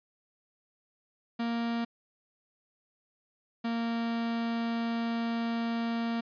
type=tone pair in turn; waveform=45% pulse; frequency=233.1 / 231.5 Hz; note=A#3 / A#3; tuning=0 / -12 cents; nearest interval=unison; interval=12 cents; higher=first; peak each=-29 / -29 dBFS; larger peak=neither; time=1.39-1.85 / 3.64-6.21 s; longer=second; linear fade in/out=10 ms; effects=resampled to 11025 Hz